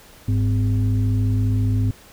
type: tone with frequency modulation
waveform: sine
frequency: 103.83 Hz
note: G#2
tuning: in tune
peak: -16 dBFS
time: 0.28-1.91 s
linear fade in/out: 5 ms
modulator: 153 Hz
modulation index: 0.65
effects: pink hiss -47 dBFS RMS until 2.12 s